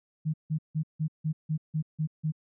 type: tone bursts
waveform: sine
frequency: 155.56 Hz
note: D#3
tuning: in tune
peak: -25 dBFS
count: 9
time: 0.25-2.322 s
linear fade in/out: 20 ms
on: 88 ms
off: 160 ms
effects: none

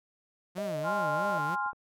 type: tone with vibrato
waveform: sawtooth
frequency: 172 Hz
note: F3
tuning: 26 cents flat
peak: -32 dBFS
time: 0.55-1.56 s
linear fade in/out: 20 ms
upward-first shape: sine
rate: 3.1 Hz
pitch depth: 280 cents each way
type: tone with pitch glide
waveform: sine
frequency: 622.3 to 611.3 Hz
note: D#5 to D#5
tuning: 0 to -31 cents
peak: -32 dBFS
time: 0.58-1.38 s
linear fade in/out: 0 ms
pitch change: -31 cents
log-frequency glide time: 0.97-1.09 s
type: chord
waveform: sine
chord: F minor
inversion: first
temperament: equal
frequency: 830.6 / 1046.5 / 1396.9 Hz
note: Ab5 / C6 / F6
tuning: 0 / 0 / 0 cents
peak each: -33 dBFS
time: 0.83-1.73 s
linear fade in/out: 50 ms
type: clicks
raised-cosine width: 1 ms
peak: -38 dBFS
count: 8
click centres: 1.195 / 1.255 / 1.301 / 1.399 / 1.498 / 1.56 / 1.662 / 1.731 s
effects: none

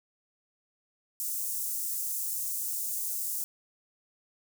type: high-pass noise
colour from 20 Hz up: white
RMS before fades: -33 dBFS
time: 1.2-3.44 s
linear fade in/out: 0 ms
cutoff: 6900 Hz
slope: 24 dB/octave
effects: none

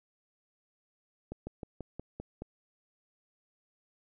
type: slowing click train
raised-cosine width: 2 ms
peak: -26 dBFS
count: 7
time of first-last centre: 1.32-2.42 s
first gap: 150 ms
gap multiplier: 1.08
effects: none

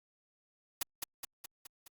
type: noise with echo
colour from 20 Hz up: white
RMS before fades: -33 dBFS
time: 0.81-0.83 s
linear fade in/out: 5 ms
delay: 210 ms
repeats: 5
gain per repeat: -4 dB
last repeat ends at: 1.88 s
effects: Opus 48 kbps

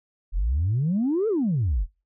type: exponential two-way sweep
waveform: sine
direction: up then down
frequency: 39.1 to 462.1 to 39.1 Hz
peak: -19 dBFS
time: 0.32-1.87 s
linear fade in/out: 50 ms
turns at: 1.28 s
effects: noise-tail reverb RT60 0.3 s tail -26 dB re dry + tanh soft clip ceiling -17 dBFS

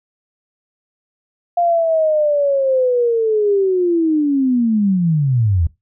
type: linear sweep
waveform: sine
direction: down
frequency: 701 to 76.4 Hz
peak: -12 dBFS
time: 1.57-5.67 s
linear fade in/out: 5 ms
effects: noise-tail reverb RT60 0.2 s tail -20 dB re dry

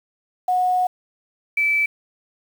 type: tone pair in turn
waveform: sine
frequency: 731 / 2314 Hz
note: F#5 / D7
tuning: -21 / -26 cents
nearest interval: octave + minor sixth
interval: 1995 cents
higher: second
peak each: -16 dBFS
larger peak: neither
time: 0.48-0.87 / 1.57-1.86 s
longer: first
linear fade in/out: 5 ms
effects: 7-bit

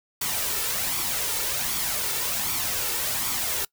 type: noise with flanger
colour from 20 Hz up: white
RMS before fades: -27 dBFS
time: 0.21-3.65 s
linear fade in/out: 5 ms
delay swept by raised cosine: 0.87 to 2.27 ms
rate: 1.3 Hz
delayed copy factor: +0.5
effects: noise-tail reverb RT60 0.1 s tail -23 dB re dry

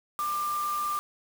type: tone in noise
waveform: sine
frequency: 1191 Hz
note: D6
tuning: 24 cents sharp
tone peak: -27 dBFS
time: 0.19-0.99 s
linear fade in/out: 0 ms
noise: white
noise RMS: -41 dBFS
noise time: 0.19-0.99 s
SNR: +11 dB
effects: none

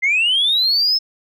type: linear sweep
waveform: sine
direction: up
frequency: 2044 to 5274 Hz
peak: -12 dBFS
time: 0.02-0.99 s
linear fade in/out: 20 ms
effects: tanh soft clip ceiling -10 dBFS

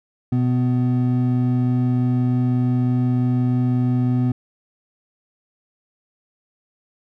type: tone pair together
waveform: triangle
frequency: 124.17 / 250 Hz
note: B2 / B3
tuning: +10 / +21 cents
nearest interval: octave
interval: 1211 cents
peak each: -16 / -18 dBFS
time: 0.32-4.32 s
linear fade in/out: 5 ms
effects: none

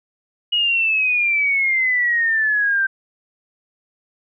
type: exponential sweep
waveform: sine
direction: down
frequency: 2906 to 1558 Hz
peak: -15 dBFS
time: 0.52-2.87 s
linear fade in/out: 10 ms
effects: none

